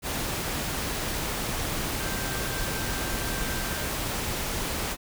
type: tone in noise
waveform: sine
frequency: 1568 Hz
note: G6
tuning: in tune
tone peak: -39 dBFS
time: 1.96-3.9 s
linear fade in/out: 50 ms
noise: pink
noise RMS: -30 dBFS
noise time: 0.02-4.97 s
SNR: -12 dB
effects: none